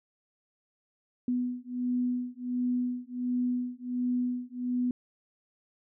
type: beating tone pair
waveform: sine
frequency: 246.9 / 248.3 Hz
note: B3 / B3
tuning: 0 / +9 cents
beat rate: 1.4 Hz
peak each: -31 dBFS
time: 1.28-4.91 s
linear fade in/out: 2 ms
effects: none